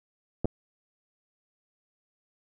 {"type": "clicks", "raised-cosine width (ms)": 2, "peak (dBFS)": -14, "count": 2, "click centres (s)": [0.446, 0.455], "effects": []}